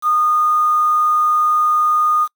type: tone with quantisation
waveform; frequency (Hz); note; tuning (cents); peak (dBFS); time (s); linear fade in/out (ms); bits
sine; 1227; D#6; -25; -12; 0.02-2.28; 50; 6
effects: noise-tail reverb RT60 0.1 s tail -25 dB re dry